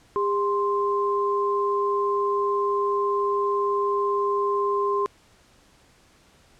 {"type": "tone pair together", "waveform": "sine", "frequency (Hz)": [403.7, 1047], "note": ["G#4", "C6"], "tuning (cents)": [-49, 1], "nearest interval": "octave + major third", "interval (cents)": 1650, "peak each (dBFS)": [-23, -24], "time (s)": [0.16, 5.06], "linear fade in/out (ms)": 0, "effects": ["pink hiss -57 dBFS RMS until 6.59 s", "low-pass 9000 Hz 12 dB/octave"]}